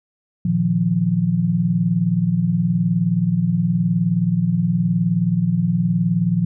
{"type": "chord", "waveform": "sine", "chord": "Bb suspended fourth", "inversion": "none", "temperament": "equal", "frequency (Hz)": [116.54, 155.56, 174.61], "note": ["Bb2", "Eb3", "F3"], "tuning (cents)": [0, 0, 0], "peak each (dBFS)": [-23, -22, -17], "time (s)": [0.45, 6.45], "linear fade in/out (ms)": 5, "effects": []}